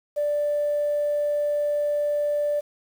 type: tone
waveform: sine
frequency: 587.3 Hz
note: D5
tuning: in tune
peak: -20 dBFS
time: 0.16-2.61 s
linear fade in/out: 20 ms
effects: tanh soft clip ceiling -17 dBFS + 8-bit